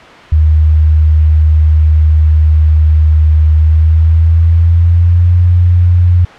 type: tone with pitch glide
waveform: sine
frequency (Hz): 77.6 to 88.12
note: D#2 to F2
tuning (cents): -4 to +16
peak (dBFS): -4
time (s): 0.32-6.25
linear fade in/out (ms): 5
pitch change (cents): +220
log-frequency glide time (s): 3.52-5.36
effects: white hiss -32 dBFS RMS until 6.38 s + low-pass 2000 Hz 12 dB/octave